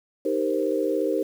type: chord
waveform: sine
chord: C minor seventh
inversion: first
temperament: equal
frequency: 311.1 / 392 / 466.2 / 523.3 Hz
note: Eb4 / G4 / Bb4 / C5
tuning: 0 / 0 / 0 / 0 cents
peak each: -27 dBFS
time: 0.25-1.23 s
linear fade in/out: 5 ms
effects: 8-bit